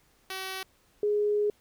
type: tone pair in turn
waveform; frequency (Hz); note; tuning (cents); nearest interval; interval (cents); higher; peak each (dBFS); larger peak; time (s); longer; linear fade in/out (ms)
5% pulse / sine; 379.7 / 416.1; F#4 / G#4; +45 / +3; major second; 158; second; -23; neither; 0.3-0.63 / 1.03-1.5; second; 2
effects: pink hiss -65 dBFS RMS until 1.6 s